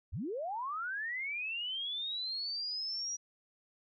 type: linear sweep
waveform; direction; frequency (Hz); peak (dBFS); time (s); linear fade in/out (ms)
sine; up; 51.3 to 5800; -35; 0.12-3.17; 20
effects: none